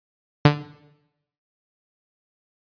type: tone with exponential decay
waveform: sawtooth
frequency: 146.83 Hz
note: D3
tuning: in tune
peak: -4 dBFS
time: 0.45-0.62 s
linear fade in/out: 5 ms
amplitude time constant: 35 ms
effects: noise-tail reverb RT60 0.9 s tail -17 dB re dry + resampled to 11025 Hz